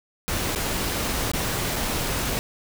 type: noise with dropouts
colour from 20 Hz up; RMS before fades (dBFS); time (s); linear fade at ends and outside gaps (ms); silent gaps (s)
pink; -26; 0.28-2.39; 0; 0.55-0.559 / 1.316-1.335 / 1.758-1.762
effects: none